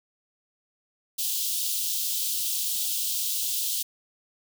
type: high-pass noise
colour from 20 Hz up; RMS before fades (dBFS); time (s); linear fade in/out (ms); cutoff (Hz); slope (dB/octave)
white; -28; 1.18-3.83; 10; 3000; 48
effects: none